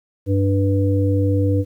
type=harmonic tone; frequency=98.1 Hz; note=G2; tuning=2 cents sharp; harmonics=1 / 3 / 5; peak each=-16 / -21 / -23 dBFS; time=0.26-1.65 s; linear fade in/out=50 ms; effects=9-bit